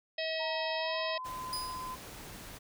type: harmonic tone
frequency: 641 Hz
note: E5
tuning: 49 cents flat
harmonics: 1 / 3 / 4 / 5 / 6 / 7 / 8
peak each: -35 / -40 / -41 / -43 / -42 / -46 / -43 dBFS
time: 0.18-1.18 s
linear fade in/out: 5 ms
type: tone with pitch glide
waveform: sine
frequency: 932.3 to 1022.6 Hz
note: A#5 to C6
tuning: 0 to -40 cents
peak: -38 dBFS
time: 0.39-1.96 s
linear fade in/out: 20 ms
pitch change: +160 cents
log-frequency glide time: 0.76-0.98 s
type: noise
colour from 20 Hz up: pink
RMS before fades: -47 dBFS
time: 1.24-2.59 s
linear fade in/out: 20 ms
type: tone with exponential decay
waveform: sawtooth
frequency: 4970 Hz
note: D#8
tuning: 3 cents flat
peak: -30 dBFS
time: 1.53-2.04 s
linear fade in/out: 0 ms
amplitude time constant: 110 ms
effects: none